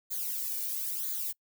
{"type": "noise with flanger", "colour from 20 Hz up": "violet", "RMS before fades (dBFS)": -34, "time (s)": [0.1, 1.33], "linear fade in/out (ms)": 20, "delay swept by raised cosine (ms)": [0.36, 1.56], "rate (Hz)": 1, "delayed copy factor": -0.95, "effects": ["noise-tail reverb RT60 0.1 s tail -25 dB re dry"]}